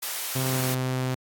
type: high-pass noise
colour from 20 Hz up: white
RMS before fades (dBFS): -31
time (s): 0.02-0.75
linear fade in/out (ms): 10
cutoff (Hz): 580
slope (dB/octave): 12
type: tone with pitch glide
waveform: sawtooth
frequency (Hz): 130.81 to 128.86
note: C3 to C3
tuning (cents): 0 to -26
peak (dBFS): -21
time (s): 0.35-1.15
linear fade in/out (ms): 10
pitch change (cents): -26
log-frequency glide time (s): 0.47-0.66
effects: AAC 64 kbps